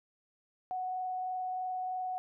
sine tone with frequency modulation, 740 Hz, F#5, in tune, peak -33 dBFS, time 0.71-2.18 s, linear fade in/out 0 ms, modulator 23.1 Hz, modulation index 0.26, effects none

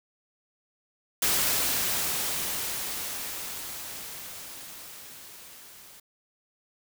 white noise with level ramp, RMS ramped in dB -24 to -50 dBFS, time 1.22-6 s, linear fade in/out 5 ms, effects none

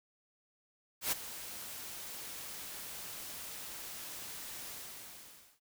white noise with ADSR envelope, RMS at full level -31 dBFS, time 1.01-5.6 s, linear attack 110 ms, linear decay 17 ms, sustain -14 dB, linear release 930 ms, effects none

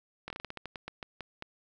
slowing click train, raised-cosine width 0.3 ms, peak -23 dBFS, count 14, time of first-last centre 0.28-1.424 s, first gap 22 ms, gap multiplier 1.21, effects none

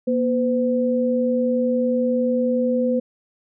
sine tone pair together, 239 / 508 Hz, A#3 / B4, +43 / +49 cents, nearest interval octave + minor second, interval 1306 cents, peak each -20 dBFS, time 0.07-3 s, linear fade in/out 10 ms, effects none

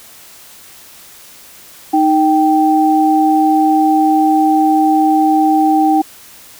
sine tone pair together, 311.1 / 780.3 Hz, D#4 / G5, 0 / -8 cents, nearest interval octave + major third, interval 1592 cents, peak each -11 dBFS, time 1.93-6.02 s, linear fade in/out 10 ms, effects white hiss -39 dBFS RMS until 6.59 s

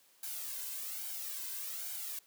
blue noise with flanger, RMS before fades -41 dBFS, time 0.23-2.19 s, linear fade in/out 2 ms, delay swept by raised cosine 1.3 to 1.97 ms, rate 1.2 Hz, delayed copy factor +0.7, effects white hiss -66 dBFS RMS until 2.26 s + high-pass 200 Hz 12 dB/octave

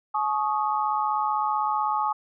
sine chord, Ab suspended fourth, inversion none, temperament equal with one note detuned, 852 / 1108.7 / 1244.5 Hz, Ab5 / Db6 / Eb6, +44 / 0 / 0 cents, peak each -25 / -28 / -28 dBFS, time 0.14-2.13 s, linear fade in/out 10 ms, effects none

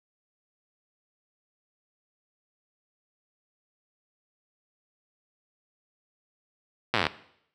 slowing click train, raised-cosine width 0.3 ms, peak -7 dBFS, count 13, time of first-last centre 6.94-7.067 s, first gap 8 ms, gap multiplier 1.05, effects noise-tail reverb RT60 0.7 s tail -17 dB re dry + high-pass 80 Hz 12 dB/octave

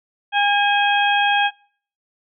harmonic tone with a mistuned harmonic, 814 Hz, G#5, 35 cents flat, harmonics 1 / 2 / 3 / 4, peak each -17 / -20 / -22 / -23 dBFS, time 0.32-1.51 s, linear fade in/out 50 ms, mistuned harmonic 3, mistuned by +61 cents, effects noise-tail reverb RT60 0.5 s tail -24 dB re dry

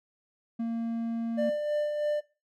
triangle tone, 230 Hz, A#3, 23 cents flat, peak -26 dBFS, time 0.59-1.5 s, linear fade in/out 10 ms
triangle tone with tremolo, 595 Hz, D5, 22 cents sharp, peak -23 dBFS, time 1.37-2.21 s, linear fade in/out 20 ms, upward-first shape sine, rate 3.1 Hz, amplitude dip 40%
effects noise-tail reverb RT60 0.3 s tail -18 dB re dry

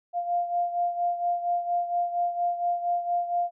sine beating tone pair, 698.5 / 702.8 Hz, F5 / F5, 0 / +11 cents, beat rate 4.3 Hz, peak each -25 / -31 dBFS, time 0.13-3.51 s, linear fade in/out 50 ms, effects none

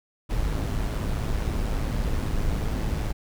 brown noise with amplitude modulation, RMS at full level -24 dBFS, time 0.29-3.13 s, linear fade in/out 20 ms, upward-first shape sine, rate 107 Hz, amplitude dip 45%, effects none

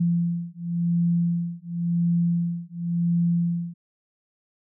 sine beating tone pair, 170.8 / 171.73 Hz, F3 / F3, -38 / -29 cents, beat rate 0.93 Hz, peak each -24 dBFS, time 0-3.74 s, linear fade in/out 10 ms, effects none

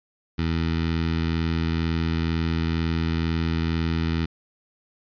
15% pulse tone with notch filter, 82.1 Hz, E2, 6 cents flat, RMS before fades -24 dBFS, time 0.38-4.26 s, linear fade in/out 10 ms, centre 670 Hz, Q 0.77, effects resampled to 11025 Hz

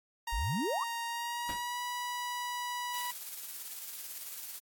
sawtooth tone with pitch glide, 932.3 to 977.5 Hz, A#5 to B5, 0 to -18 cents, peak -31 dBFS, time 0.27-3.11 s, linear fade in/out 5 ms, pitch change +82 cents, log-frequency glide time 1.07-1.8 s
sine exponential sweep, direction up, 39.06 to 1244.5 Hz, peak -31 dBFS, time 0.32-0.84 s, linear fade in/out 10 ms
pink noise with exponential decay, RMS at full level -40 dBFS, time 1.49-1.69 s, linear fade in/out 1 ms, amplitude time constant 43 ms
blue noise with tremolo, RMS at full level -41 dBFS, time 2.93-4.6 s, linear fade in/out 20 ms, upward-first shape square, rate 18 Hz, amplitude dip 30%
effects AAC 64 kbps

